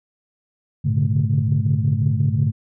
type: tone cluster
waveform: sine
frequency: 102.9 / 117.5 / 139.5 / 145.2 / 215.6 Hz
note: G#2 / A#2 / C#3 / D3 / A3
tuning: -16 / +14 / +11 / -19 / -35 cents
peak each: -20 / -22 / -21 / -22 / -27 dBFS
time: 0.84-2.52 s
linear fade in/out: 20 ms
effects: tanh soft clip ceiling -7 dBFS